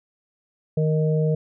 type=harmonic tone; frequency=155.56 Hz; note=D#3; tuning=in tune; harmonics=1 / 3 / 4; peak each=-19 / -24 / -31 dBFS; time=0.77-1.35 s; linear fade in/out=5 ms; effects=none